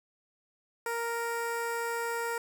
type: tone with notch filter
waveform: 15% pulse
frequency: 466.2 Hz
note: A#4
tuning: in tune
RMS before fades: -33 dBFS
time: 0.86-2.38 s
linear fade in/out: 2 ms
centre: 4100 Hz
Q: 1.5
effects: none